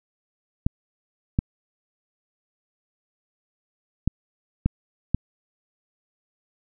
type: clicks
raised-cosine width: 5 ms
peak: -7 dBFS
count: 5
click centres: 0.665 / 1.389 / 4.076 / 4.66 / 5.146 s
effects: none